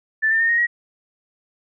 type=tone with pitch steps; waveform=sine; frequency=1760 / 1794.9 / 1830.5 / 1866.8 / 1903.8 Hz; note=A6 / A6 / A#6 / A#6 / A#6; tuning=0 / +34 / -32 / +2 / +36 cents; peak=-15 dBFS; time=0.22-0.67 s; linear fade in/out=20 ms; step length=90 ms; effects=none